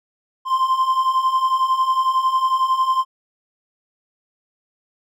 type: beating tone pair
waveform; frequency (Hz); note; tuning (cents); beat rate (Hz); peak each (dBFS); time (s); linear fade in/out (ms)
triangle; 1037 / 1048; C6 / C6; -16 / +2; 11; -20 / -15; 0.45-3.05; 50
effects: none